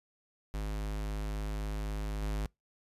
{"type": "tone with level steps", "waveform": "square", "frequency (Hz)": 51.91, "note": "G#1", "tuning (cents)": 0, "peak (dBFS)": [-34, -32], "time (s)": [0.54, 2.46], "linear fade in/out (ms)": 0, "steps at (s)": 2.22, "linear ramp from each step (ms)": 5, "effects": ["noise-tail reverb RT60 0.2 s tail -26 dB re dry", "resampled to 32000 Hz"]}